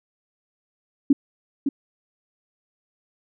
sine tone with echo, 278.8 Hz, C#4, 10 cents sharp, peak -11 dBFS, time 1.1-1.13 s, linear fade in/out 5 ms, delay 560 ms, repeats 1, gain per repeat -7 dB, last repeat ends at 1.69 s, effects none

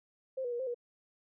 sine tone with pitch steps, 525 / 486 / 477 / 523 / 481.3 Hz, C5 / B4 / A#4 / C5 / B4, +6 / -28 / +40 / -1 / -45 cents, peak -33 dBFS, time 0.37-0.745 s, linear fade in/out 10 ms, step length 75 ms, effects none

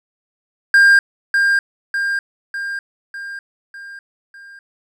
triangle tone with echo, 1602 Hz, G6, 37 cents sharp, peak -5 dBFS, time 0.74-0.99 s, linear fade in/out 2 ms, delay 600 ms, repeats 6, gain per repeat -5 dB, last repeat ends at 4.59 s, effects none

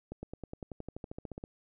accelerating click train, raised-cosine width 2 ms, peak -27 dBFS, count 17, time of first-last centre 0.12-1.439 s, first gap 110 ms, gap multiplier 0.96, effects none

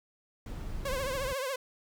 brown noise, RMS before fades -38 dBFS, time 0.46-1.33 s, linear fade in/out 2 ms
sawtooth tone with vibrato, 533 Hz, C5, 32 cents sharp, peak -28 dBFS, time 0.85-1.56 s, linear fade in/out 5 ms, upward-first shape triangle, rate 14 Hz, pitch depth 120 cents each way
effects none

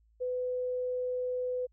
sine tone, 501 Hz, B4, 25 cents sharp, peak -30 dBFS, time 0.2-1.67 s, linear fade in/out 20 ms, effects added 55 Hz sine -63 dBFS peak until 1.72 s

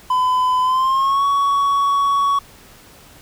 triangle tone with pitch glide, 1010 to 1120.7 Hz, B5 to C#6, +39 to +19 cents, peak -12 dBFS, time 0.1-2.39 s, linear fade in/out 5 ms, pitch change +180 cents, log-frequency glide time 0.62-1.25 s, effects pink hiss -45 dBFS RMS until 3.21 s

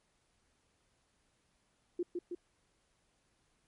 sine tone with echo, 350.8 Hz, F4, 8 cents sharp, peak -31 dBFS, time 1.99-2.03 s, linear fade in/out 5 ms, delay 160 ms, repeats 2, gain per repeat -3 dB, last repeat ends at 2.35 s, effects pink hiss -75 dBFS RMS until 3.67 s + MP3 48 kbps

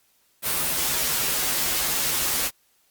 white noise with comb filter, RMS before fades -24 dBFS, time 0.42-2.51 s, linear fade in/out 50 ms, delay 10 ms, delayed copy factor -0.85, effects white hiss -64 dBFS RMS until 2.9 s + Opus 48 kbps

